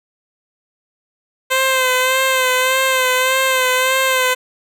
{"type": "tone with vibrato", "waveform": "10% pulse", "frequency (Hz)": 518, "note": "C5", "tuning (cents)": -17, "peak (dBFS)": -5, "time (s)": [1.5, 4.35], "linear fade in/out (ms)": 20, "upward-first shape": "sine", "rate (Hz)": 1.7, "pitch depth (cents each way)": 34, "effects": []}